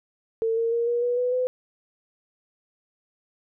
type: tone with pitch steps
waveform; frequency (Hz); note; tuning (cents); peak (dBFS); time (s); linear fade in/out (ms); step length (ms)
sine; 450.5 / 459.2 / 468 / 477 / 486.2 / 495.5 / 505.1; A4 / A#4 / A#4 / A#4 / B4 / B4 / B4; +41 / -26 / +7 / +40 / -27 / +6 / +39; -21; 0.42-1.47; 0; 150
effects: none